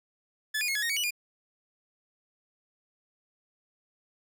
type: tone with pitch steps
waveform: sawtooth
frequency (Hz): 1727 / 2448 / 2165 / 1690 / 1858 / 2247 / 2944 / 2421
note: A6 / D#7 / C#7 / G#6 / A#6 / C#7 / F#7 / D#7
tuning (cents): -33 / -29 / -41 / +30 / -6 / +23 / -9 / -48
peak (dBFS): -24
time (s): 0.54-1.108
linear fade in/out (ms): 10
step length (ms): 71
effects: none

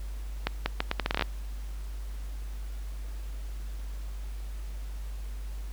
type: accelerating click train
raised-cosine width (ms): 0.3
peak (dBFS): -10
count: 12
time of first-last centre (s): 0.47-1.223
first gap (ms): 190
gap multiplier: 0.76
effects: added 50 Hz sine -34 dBFS peak until 5.72 s + pink hiss -53 dBFS RMS until 5.72 s

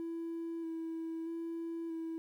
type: tone with vibrato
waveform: triangle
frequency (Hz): 329.6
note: E4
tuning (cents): 0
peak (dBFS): -34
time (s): 0-2.18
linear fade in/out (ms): 0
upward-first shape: square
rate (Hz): 0.79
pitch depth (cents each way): 15
effects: tanh soft clip ceiling -33 dBFS + 12-bit

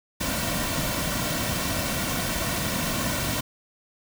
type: noise with comb filter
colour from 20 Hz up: pink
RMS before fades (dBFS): -27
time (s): 0.2-3.41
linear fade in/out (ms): 10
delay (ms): 2.4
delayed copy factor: -0.6
effects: none

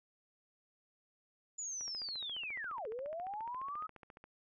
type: linear two-way sweep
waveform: sine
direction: down then up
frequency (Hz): 7040 to 414.4 to 1287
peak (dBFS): -39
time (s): 1.58-3.87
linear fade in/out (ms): 10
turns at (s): 2.88
type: click train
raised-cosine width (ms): 0.5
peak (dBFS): -38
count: 36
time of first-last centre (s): 1.81-4.241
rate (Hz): 14.4
effects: none

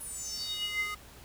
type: tone with high-pass filter sweep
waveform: square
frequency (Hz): 415.3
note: G#4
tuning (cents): 0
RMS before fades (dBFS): -36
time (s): 0-0.95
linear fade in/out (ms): 10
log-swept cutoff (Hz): 11000 to 1500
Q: 8.6
effects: added 60 Hz sine -56 dBFS peak until 1.24 s + pink hiss -53 dBFS RMS until 1.24 s

